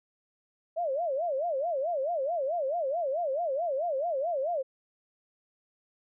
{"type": "tone with vibrato", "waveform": "sine", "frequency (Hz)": 609, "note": "D#5", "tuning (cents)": -37, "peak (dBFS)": -27, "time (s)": [0.76, 4.63], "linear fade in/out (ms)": 20, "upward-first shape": "sine", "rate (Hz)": 4.6, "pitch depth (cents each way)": 260, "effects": []}